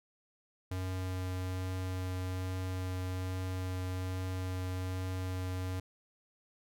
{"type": "tone with vibrato", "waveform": "square", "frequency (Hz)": 92.5, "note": "F#2", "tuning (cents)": 0, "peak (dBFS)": -35, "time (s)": [0.71, 5.8], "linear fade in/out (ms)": 5, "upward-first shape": "triangle", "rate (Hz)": 1.2, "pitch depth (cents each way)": 9, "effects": []}